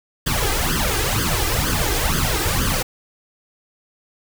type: noise with flanger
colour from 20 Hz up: pink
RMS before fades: -20 dBFS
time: 0.26-2.83 s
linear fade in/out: 10 ms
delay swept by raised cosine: 0.62 to 2.52 ms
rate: 2.1 Hz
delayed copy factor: +0.8
effects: none